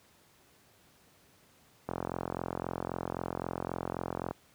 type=click train; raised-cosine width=1 ms; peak=-19 dBFS; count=107; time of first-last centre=1.89-4.31 s; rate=43.8 Hz; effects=pink hiss -63 dBFS RMS until 4.54 s + high-pass 80 Hz 12 dB/octave